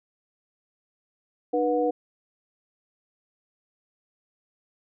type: tone cluster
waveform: sine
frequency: 302.6 / 487.7 / 729 Hz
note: D#4 / B4 / F#5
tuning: -48 / -22 / -26 cents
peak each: -27 / -23 / -28 dBFS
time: 1.53-1.91 s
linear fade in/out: 10 ms
effects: none